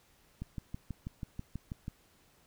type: click train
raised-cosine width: 5 ms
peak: -26 dBFS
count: 10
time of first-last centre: 0.42-1.881 s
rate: 6.16 Hz
effects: pink hiss -66 dBFS RMS until 2.46 s